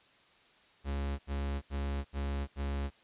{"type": "tone bursts", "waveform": "45% pulse", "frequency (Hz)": 69.9, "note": "C#2", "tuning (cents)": 15, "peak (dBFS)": -32, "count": 5, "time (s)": [0.84, 2.906], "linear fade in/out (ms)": 50, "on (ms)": 350, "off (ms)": 79, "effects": ["white hiss -63 dBFS RMS until 3.03 s", "resampled to 8000 Hz"]}